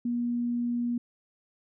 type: tone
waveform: sine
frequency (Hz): 239.7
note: A#3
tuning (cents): +48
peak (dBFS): -26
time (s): 0.05-0.98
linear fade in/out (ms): 5
effects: none